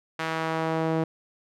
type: tone with band-pass filter sweep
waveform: sawtooth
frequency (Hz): 161.3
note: E3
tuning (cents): -37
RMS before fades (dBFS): -27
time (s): 0.19-1.04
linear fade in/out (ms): 5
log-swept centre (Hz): 1700 to 440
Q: 0.84
effects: none